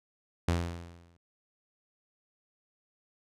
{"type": "tone with exponential decay", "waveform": "sawtooth", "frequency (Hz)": 85.6, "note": "F2", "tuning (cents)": -34, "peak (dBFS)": -20, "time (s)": [0.48, 1.17], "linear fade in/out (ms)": 5, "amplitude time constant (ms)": 150, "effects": ["low-pass 9000 Hz 12 dB/octave"]}